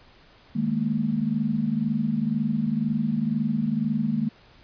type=tone cluster; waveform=sine; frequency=154.4 / 208.4 / 230.4 Hz; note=D#3 / G#3 / A#3; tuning=-13 / +6 / -20 cents; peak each=-29 / -26 / -25 dBFS; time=0.55-4.29 s; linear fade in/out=10 ms; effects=pink hiss -54 dBFS RMS until 4.63 s + resampled to 11025 Hz